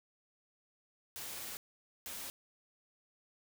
white noise bursts at uneven times, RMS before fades -44 dBFS, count 2, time 1.16-1.57 / 2.06-2.3 s, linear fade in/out 0 ms, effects none

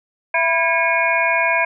sine tone cluster, 667 / 984 / 1632 / 2189 / 2424 Hz, E5 / B5 / G#6 / C#7 / D#7, +20 / -7 / -31 / -22 / -46 cents, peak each -21 dBFS, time 0.34-1.65 s, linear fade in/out 5 ms, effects none

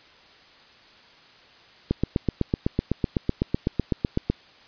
click train, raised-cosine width 3 ms, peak -8 dBFS, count 20, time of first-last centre 1.91-4.3 s, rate 7.95 Hz, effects white hiss -52 dBFS RMS until 4.67 s + resampled to 11025 Hz

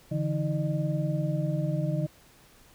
sine tone cluster, 144.9 / 165.1 / 315.3 / 607 Hz, D3 / E3 / D#4 / D#5, -23 / +3 / +23 / -43 cents, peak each -28 / -30 / -36 / -35 dBFS, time 0.11-2.07 s, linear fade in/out 10 ms, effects pink hiss -57 dBFS RMS until 2.74 s

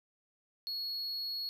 triangle tone, 4339 Hz, C#8, 38 cents flat, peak -34 dBFS, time 0.67-1.49 s, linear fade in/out 0 ms, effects none

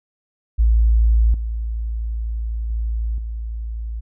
sine tone with level steps, 56 Hz, A1, 31 cents sharp, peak -11 / -21 / -19 / -24 dBFS, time 0.58-4.01 s, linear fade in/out 20 ms, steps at 1.34 / 2.7 / 3.18 s, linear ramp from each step 2 ms, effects none

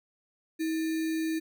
sine tone with sample-and-hold, 320.6 Hz, E4, 48 cents flat, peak -27 dBFS, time 0.59-1.4 s, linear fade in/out 20 ms, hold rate 2100 Hz, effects none

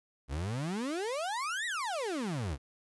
35% pulse exponential two-way sweep, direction up then down, 62.6 to 1975.5 to 62.6 Hz, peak -31 dBFS, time 0.28-2.58 s, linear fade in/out 50 ms, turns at 1.66 s, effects resampled to 24000 Hz + 12-bit

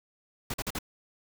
pink noise bursts, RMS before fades -33 dBFS, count 4, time 0.5-0.788 s, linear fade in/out 5 ms, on 39 ms, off 44 ms, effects none

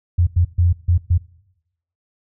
sine tone bursts at uneven times, 87.31 Hz, F2, in tune, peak -11 dBFS, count 5, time 0.18-0.27 / 0.36-0.45 / 0.58-0.73 / 0.88-0.98 / 1.1-1.18 s, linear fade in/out 10 ms, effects noise-tail reverb RT60 0.8 s tail -20 dB re dry

